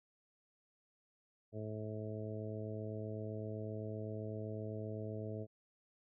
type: harmonic tone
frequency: 107.8 Hz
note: A2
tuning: 35 cents flat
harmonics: 1 / 2 / 3 / 4 / 5 / 6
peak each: -43 / -48 / -50 / -47 / -51 / -50 dBFS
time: 1.52-5.47 s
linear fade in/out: 50 ms
effects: none